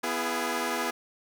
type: chord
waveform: 10% pulse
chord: E major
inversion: second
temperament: equal with one note detuned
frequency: 246.9 / 334.8 / 415.3 Hz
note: B3 / E4 / G#4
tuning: 0 / +27 / 0 cents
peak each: -24 dBFS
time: 0.03-0.91 s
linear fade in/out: 10 ms
effects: none